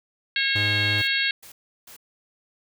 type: harmonic tone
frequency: 544 Hz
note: C#5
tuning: 33 cents flat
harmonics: 3 / 4 / 5 / 6 / 7 / 8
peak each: -26 / -27 / -28 / -29 / -29 / -30 dBFS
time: 0.36-1.31 s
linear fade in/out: 2 ms
type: tone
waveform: 45% pulse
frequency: 103.83 Hz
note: G#2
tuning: in tune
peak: -26 dBFS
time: 0.55-1.02 s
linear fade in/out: 10 ms
type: noise bursts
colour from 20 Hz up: white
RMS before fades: -45 dBFS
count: 3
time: 0.98-1.965 s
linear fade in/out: 5 ms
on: 95 ms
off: 350 ms
effects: none